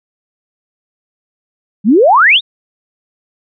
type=exponential sweep; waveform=sine; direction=up; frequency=185 to 3899 Hz; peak=-4 dBFS; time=1.84-2.41 s; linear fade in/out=50 ms; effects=none

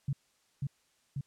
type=tone with echo; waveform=sine; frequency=138.59 Hz; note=C#3; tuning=in tune; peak=-28 dBFS; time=0.08-0.13 s; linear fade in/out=5 ms; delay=540 ms; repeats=2; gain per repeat=-2 dB; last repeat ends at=1.21 s; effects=white hiss -71 dBFS RMS until 1.26 s + low-pass 9000 Hz 12 dB/octave

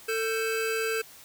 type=tone cluster; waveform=square; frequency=446.7 / 1570 / 2604 Hz; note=A4 / G6 / E7; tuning=+26 / +2 / -22 cents; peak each=-29 / -34 / -35 dBFS; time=0.08-1.02 s; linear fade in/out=10 ms; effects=white hiss -50 dBFS RMS until 1.24 s

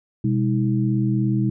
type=tone cluster; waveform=sine; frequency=126.5 / 203.3 / 319.3 Hz; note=B2 / G#3 / D#4; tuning=+42 / -37 / +45 cents; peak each=-20 / -22 / -25 dBFS; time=0.24-1.5 s; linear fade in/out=5 ms; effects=none

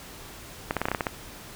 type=clicks; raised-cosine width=0.5 ms; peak=-10 dBFS; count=9; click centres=0.709 / 0.767 / 0.816 / 0.855 / 0.885 / 0.916 / 0.948 / 1.008 / 1.068 s; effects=pink hiss -44 dBFS RMS until 1.55 s

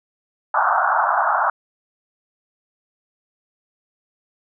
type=band-pass noise; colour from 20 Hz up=white; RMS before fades=-18 dBFS; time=0.54-1.5 s; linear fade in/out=5 ms; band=640 to 1500 Hz; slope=96 dB/octave; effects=none

